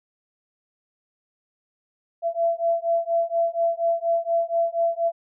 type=beating tone pair; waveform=sine; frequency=671 / 675.2 Hz; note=E5 / E5; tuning=+31 / +41 cents; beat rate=4.2 Hz; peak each=-23 dBFS; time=2.22-5.12 s; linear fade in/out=50 ms; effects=none